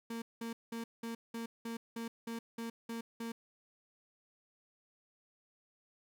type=tone bursts; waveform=35% pulse; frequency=230 Hz; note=A#3; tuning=23 cents flat; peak=-37 dBFS; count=11; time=0.1-3.32 s; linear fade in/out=5 ms; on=120 ms; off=190 ms; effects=none